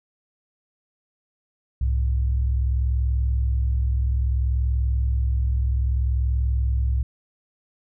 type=tone pair together; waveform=sine; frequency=65.41 / 106.02 Hz; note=C2 / G#2; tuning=0 / +36 cents; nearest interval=minor sixth; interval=836 cents; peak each=-19 / -28 dBFS; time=1.81-7.03 s; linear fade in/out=5 ms; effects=none